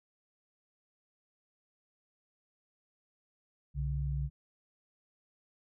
sine tone pair together, 63 / 141.61 Hz, B1 / C#3, +35 / +37 cents, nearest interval octave + major second, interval 1402 cents, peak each -33 / -34 dBFS, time 3.74-4.3 s, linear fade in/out 50 ms, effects none

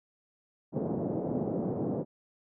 pink band-pass noise, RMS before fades -32 dBFS, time 0.72-2.05 s, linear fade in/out 50 ms, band 140 to 600 Hz, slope 24 dB/octave, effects none

